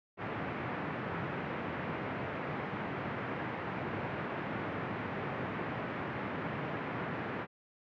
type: band-pass noise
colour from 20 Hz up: pink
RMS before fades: -38 dBFS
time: 0.17-7.47 s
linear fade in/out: 50 ms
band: 110 to 2200 Hz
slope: 24 dB/octave
effects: none